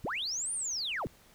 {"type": "linear two-way sweep", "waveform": "sine", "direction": "up then down", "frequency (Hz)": [36.63, 9400, 36.63], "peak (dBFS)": -31, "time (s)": [0.04, 1.07], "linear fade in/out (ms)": 0, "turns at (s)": 0.53, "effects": ["tanh soft clip ceiling -27 dBFS", "pink hiss -60 dBFS RMS until 1.34 s"]}